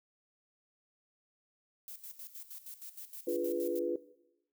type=noise with tremolo; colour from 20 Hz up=violet; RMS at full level=-46 dBFS; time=1.88-3.79 s; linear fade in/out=0 ms; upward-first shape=square; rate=6.4 Hz; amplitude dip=75%
type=chord; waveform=sine; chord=D diminished seventh; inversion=none; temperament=equal with one note detuned; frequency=293.7 / 346.4 / 415.3 / 493.9 Hz; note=D4 / F4 / Ab4 / Cb5; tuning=0 / -14 / 0 / 0 cents; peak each=-40 / -34 / -39 / -34 dBFS; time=3.27-3.96 s; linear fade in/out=5 ms
effects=noise-tail reverb RT60 0.9 s tail -18 dB re dry